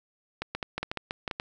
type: clicks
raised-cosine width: 0.3 ms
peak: -15 dBFS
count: 11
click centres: 0.42 / 0.55 / 0.628 / 0.78 / 0.83 / 0.915 / 0.973 / 1.109 / 1.278 / 1.312 / 1.399 s
effects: none